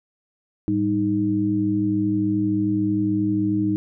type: tone cluster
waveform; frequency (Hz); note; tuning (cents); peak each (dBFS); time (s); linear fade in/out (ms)
sine; 108.1 / 197.6 / 310.6; A2 / G3 / D#4; -30 / +14 / -3; -27 / -25 / -20; 0.68-3.76; 0
effects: none